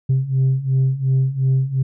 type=beating tone pair; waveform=sine; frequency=130.81 / 133.61 Hz; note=C3 / C3; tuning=0 / +37 cents; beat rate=2.8 Hz; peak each=-18 / -15 dBFS; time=0.09-1.83 s; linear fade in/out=10 ms; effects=tanh soft clip ceiling -11 dBFS